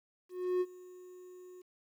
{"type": "tone with ADSR envelope", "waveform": "triangle", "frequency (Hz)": 363.4, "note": "F#4", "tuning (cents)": -31, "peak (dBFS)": -25, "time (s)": [0.29, 1.62], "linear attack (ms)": 320, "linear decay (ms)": 45, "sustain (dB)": -22, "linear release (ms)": 8, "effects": ["11-bit"]}